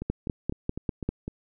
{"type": "two click trains", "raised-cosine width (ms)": 3, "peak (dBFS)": [-20, -13], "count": [6, 6], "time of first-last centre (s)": [[0.02, 1.279], [0.1, 1.09]], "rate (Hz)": [3.97, 5.05], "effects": []}